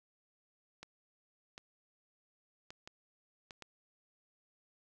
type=clicks; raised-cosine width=0.2 ms; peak=-30 dBFS; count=6; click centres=0.83 / 1.579 / 2.705 / 2.875 / 3.508 / 3.623 s; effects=none